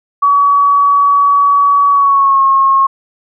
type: tone with pitch glide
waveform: sine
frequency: 1134 to 1084 Hz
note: C#6 to C#6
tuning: +39 to -39 cents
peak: -6 dBFS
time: 0.22-2.87 s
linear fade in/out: 10 ms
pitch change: -78 cents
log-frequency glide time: 1.9-2.42 s
effects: none